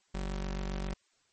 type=tone pair together; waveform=sawtooth; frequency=47.55 / 95.1 Hz; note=F#1 / F#2; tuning=+48 / +48 cents; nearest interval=octave; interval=1200 cents; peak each=-29 / -36 dBFS; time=0.14-0.94 s; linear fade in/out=10 ms; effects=white hiss -71 dBFS RMS until 1.32 s + MP3 32 kbps